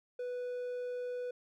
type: tone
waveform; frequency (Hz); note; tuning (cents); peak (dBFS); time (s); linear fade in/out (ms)
triangle; 493.9; B4; 0; -34; 0.19-1.31; 5
effects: none